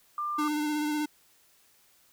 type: tone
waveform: sine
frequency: 1193 Hz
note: D6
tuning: 27 cents sharp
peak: -29 dBFS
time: 0.18-0.48 s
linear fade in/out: 2 ms
type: tone with vibrato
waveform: square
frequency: 300 Hz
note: D4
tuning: 37 cents sharp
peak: -28 dBFS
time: 0.38-1.06 s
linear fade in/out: 10 ms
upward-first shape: sine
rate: 16 Hz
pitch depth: 22 cents each way
effects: white hiss -63 dBFS RMS until 2.12 s